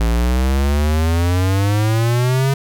square exponential sweep, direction up, 55.3 to 138.59 Hz, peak -14 dBFS, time 0-2.54 s, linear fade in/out 5 ms, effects none

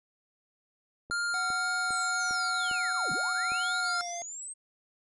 click train, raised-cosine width 2 ms, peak -32 dBFS, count 7, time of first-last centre 1.1-3.519 s, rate 2.48 Hz
square tone with vibrato, 1396.9 Hz, F6, in tune, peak -29 dBFS, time 1.11-4.01 s, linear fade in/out 0 ms, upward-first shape sine, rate 2 Hz, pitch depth 12 cents each way
square tone with pitch glide, 742 to 692.3 Hz, F#5 to F5, +5 to -15 cents, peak -37 dBFS, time 1.34-4.22 s, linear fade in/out 0 ms, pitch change -120 cents, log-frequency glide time 3.79-4.11 s
sine linear two-way sweep, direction down then up, 8460 to 123.47 to 8460 Hz, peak -38 dBFS, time 1.9-4.54 s, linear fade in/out 20 ms, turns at 3.12 s
effects resampled to 24000 Hz

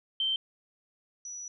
sine tone pair in turn, 3119 / 5888 Hz, G7 / F#8, -9 / -9 cents, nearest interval major seventh, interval 1100 cents, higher second, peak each -26 / -38 dBFS, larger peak first, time 0.2-0.36 / 1.25-1.48 s, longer second, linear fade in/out 2 ms, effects none

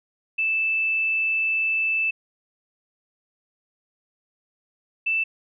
sine tone pair in turn, 2637 / 2650 Hz, E7 / E7, 0 / +9 cents, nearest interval unison, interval 9 cents, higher second, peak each -20 dBFS, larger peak neither, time 0.38-2.11 / 5.06-5.24 s, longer first, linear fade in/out 10 ms, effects none

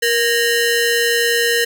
sawtooth ring-modulated tone, 1163 Hz, D6, 17 cents flat, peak -7 dBFS, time 0.02-1.65 s, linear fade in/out 10 ms, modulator 692 Hz, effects none

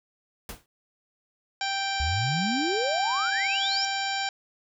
pink noise with exponential decay, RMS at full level -33 dBFS, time 0.49-0.66 s, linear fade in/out 2 ms, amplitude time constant 36 ms
harmonic tone, 784 Hz, G5, in tune, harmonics 1 / 2 / 3 / 4 / 5 / 6 / 7 / 9, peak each -30 / -33 / -35 / -36 / -37 / -38 / -38 / -40 dBFS, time 1.61-4.29 s, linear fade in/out 2 ms
sine exponential sweep, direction up, 68.4 to 5700 Hz, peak -26 dBFS, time 2-3.85 s, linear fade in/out 0 ms
effects none

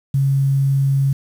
sine tone with quantisation, 137.1 Hz, C#3, 19 cents flat, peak -13 dBFS, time 0.14-1.13 s, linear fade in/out 5 ms, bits 7, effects none

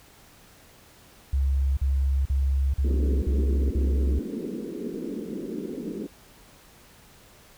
sine tone bursts, 68 Hz, C#2, 33 cents flat, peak -20 dBFS, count 6, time 1.33-4.19 s, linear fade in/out 5 ms, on 440 ms, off 44 ms
pink band-pass noise, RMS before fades -33 dBFS, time 2.84-6.07 s, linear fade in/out 10 ms, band 190 to 440 Hz, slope 48 dB/octave
effects pink hiss -53 dBFS RMS until 7.57 s

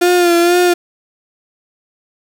35% pulse tone with vibrato, 349.2 Hz, F4, in tune, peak -7 dBFS, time 0.01-0.74 s, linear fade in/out 10 ms, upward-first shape sine, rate 2.1 Hz, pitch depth 40 cents each way, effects none

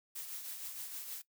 blue noise with tremolo, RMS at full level -42 dBFS, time 0.15-1.22 s, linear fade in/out 10 ms, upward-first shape triangle, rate 6.4 Hz, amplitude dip 50%, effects noise-tail reverb RT60 0.1 s tail -18 dB re dry

